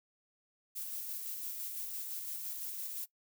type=noise with tremolo; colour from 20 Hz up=violet; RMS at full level=-40 dBFS; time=0.75-3.06 s; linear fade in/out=20 ms; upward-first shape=square; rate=5.9 Hz; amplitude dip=25%; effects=noise-tail reverb RT60 0.1 s tail -19 dB re dry